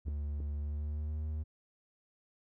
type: tone with pitch glide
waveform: triangle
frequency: 73 to 77.03 Hz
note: D2 to D#2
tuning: -10 to -17 cents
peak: -32 dBFS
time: 0.05-1.44 s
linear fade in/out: 20 ms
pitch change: +93 cents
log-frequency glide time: 0.59-1.25 s
type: clicks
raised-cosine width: 3 ms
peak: -32 / -32 dBFS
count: 2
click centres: 0.082 / 0.403 s
effects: none